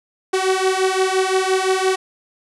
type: beating tone pair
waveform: sawtooth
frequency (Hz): 374.7 / 380.5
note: F#4 / F#4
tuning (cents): +22 / +48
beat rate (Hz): 5.8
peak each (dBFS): -15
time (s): 0.33-1.96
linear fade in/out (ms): 10
effects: resampled to 24000 Hz + 8-bit